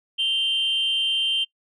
sine tone pair together, 2802 / 3131 Hz, F7 / G7, +5 / -3 cents, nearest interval major second, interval 192 cents, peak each -26 / -19 dBFS, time 0.18-1.45 s, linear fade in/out 20 ms, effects noise-tail reverb RT60 0.1 s tail -24 dB re dry + tanh soft clip ceiling -16 dBFS

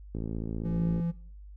click train, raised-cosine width 3 ms, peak -22 dBFS, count 48, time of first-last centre 0.15-0.998 s, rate 55.4 Hz
triangle tone, 169.3 Hz, E3, 46 cents sharp, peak -25 dBFS, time 0.64-1.12 s, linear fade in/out 20 ms
effects noise-tail reverb RT60 0.5 s tail -19 dB re dry + added 50 Hz sine -44 dBFS peak until 1.56 s

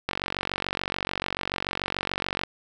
click train, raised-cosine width 0.3 ms, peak -10 dBFS, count 111, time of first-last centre 0.09-2.435 s, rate 46.9 Hz, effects none

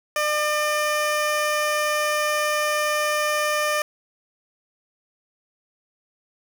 15% pulse tone, 601 Hz, D5, 40 cents sharp, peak -14 dBFS, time 0.16-3.82 s, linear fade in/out 2 ms, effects none

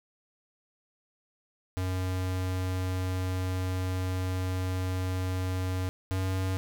square tone pair in turn, 92.5 / 94.06 Hz, F#2 / F#2, 0 / +29 cents, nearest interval unison, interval 29 cents, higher second, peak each -29 / -28 dBFS, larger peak second, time 1.77-5.89 / 6.11-6.57 s, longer first, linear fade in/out 0 ms, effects none

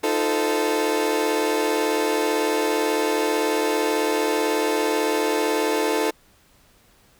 30% pulse chord, F dominant seventh, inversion third, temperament equal with one note detuned, 311.1 / 349.2 / 440 / 515.2 Hz, Eb4 / F4 / A4 / C5, 0 / 0 / 0 / -27 cents, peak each -23 / -26 / -20 / -26 dBFS, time 0.03-6.11 s, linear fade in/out 10 ms, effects pink hiss -57 dBFS RMS until 7.19 s

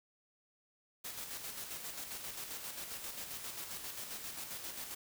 white noise with tremolo, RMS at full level -43 dBFS, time 1.04-4.95 s, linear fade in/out 10 ms, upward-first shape square, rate 7.5 Hz, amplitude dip 40%, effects none

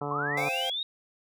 harmonic tone, 144.7 Hz, D3, 25 cents flat, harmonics 1 / 2 / 3 / 4 / 5 / 6 / 7 / 8 / 9, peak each -37 / -39 / -36 / -41 / -38 / -40 / -41 / -43 / -41 dBFS, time 0.01-0.49 s, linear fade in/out 5 ms
sine linear sweep, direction up, 1038 to 3799 Hz, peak -29 dBFS, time 0.11-0.83 s, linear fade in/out 2 ms
square chord, C suspended fourth, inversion none, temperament equal, 523.3 / 698.5 / 784 Hz, C5 / F5 / G5, 0 / 0 / 0 cents, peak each -36 dBFS, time 0.37-0.7 s, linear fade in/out 5 ms
effects none

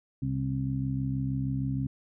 harmonic tone, 66.4 Hz, C2, 26 cents sharp, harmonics 1 / 2 / 3 / 4, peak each -40 / -29 / -38 / -33 dBFS, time 0.22-1.87 s, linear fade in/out 5 ms, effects none

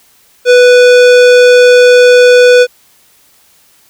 sine tone with hard clipping, 493.9 Hz, B4, in tune, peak -3 dBFS, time 0.45-2.67 s, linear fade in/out 50 ms, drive 18 dB, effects white hiss -47 dBFS RMS until 3.89 s

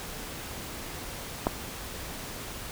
clicks, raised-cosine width 1 ms, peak -9 / -19 dBFS, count 2, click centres 1.469 / 1.472 s, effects pink hiss -39 dBFS RMS until 2.71 s

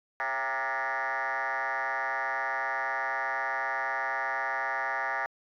sine tone with frequency modulation, 1313 Hz, E6, 7 cents flat, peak -27 dBFS, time 0.2-5.26 s, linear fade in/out 0 ms, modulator 128 Hz, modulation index 5, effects tanh soft clip ceiling -24 dBFS

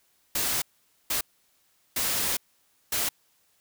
white noise bursts at uneven times, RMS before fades -27 dBFS, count 4, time 0.35-0.62 / 1.1-1.21 / 1.96-2.37 / 2.92-3.09 s, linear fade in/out 5 ms, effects white hiss -67 dBFS RMS until 3.6 s

